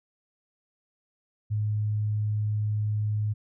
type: tone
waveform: sine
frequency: 105.9 Hz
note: G#2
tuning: 34 cents sharp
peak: -24 dBFS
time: 1.5-3.34 s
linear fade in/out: 20 ms
effects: none